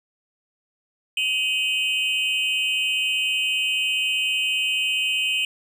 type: tone cluster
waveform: triangle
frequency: 2534 / 2810 / 3045 Hz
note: D#7 / F7 / F#7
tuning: +31 / +10 / +49 cents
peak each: -22 / -25 / -24 dBFS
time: 1.17-5.45 s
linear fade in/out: 2 ms
effects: none